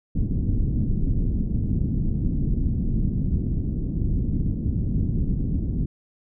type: low-pass noise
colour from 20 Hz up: pink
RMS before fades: -23 dBFS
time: 0.15-5.86 s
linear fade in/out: 5 ms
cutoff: 260 Hz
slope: 24 dB/octave
effects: none